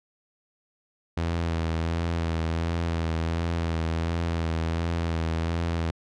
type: tone with vibrato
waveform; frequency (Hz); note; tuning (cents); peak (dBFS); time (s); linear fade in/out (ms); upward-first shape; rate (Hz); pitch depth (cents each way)
sawtooth; 82.9; E2; +10; -21; 1.17-5.91; 5; sine; 1.4; 31
effects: low-pass 5000 Hz 12 dB/octave